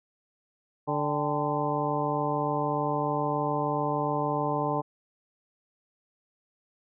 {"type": "harmonic tone with a mistuned harmonic", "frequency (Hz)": 146.83, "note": "D3", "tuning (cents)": 0, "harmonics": [1, 2, 3, 4, 5, 6, 7], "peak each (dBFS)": [-33, -33, -33, -33, -33, -33, -33], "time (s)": [0.87, 4.82], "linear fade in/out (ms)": 20, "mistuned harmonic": 5, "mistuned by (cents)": 100, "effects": []}